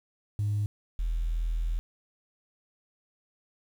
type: tone pair in turn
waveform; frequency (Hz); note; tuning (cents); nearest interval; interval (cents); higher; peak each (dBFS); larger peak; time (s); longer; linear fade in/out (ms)
sine; 103.7 / 41.15; G#2 / E1; -2 / -2; octave + major third; 1600; first; -24 / -25; first; 0.39-0.66 / 0.99-1.79; second; 0
effects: tanh soft clip ceiling -22 dBFS + 9-bit